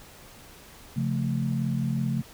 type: chord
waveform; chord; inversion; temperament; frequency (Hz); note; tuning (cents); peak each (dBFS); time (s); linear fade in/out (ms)
sine; Db augmented; none; equal with one note detuned; 136.6 / 174.61 / 220; Db3 / F3 / A3; -25 / 0 / 0; -27 / -31 / -29; 0.96-2.22; 10
effects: pink hiss -49 dBFS RMS until 2.33 s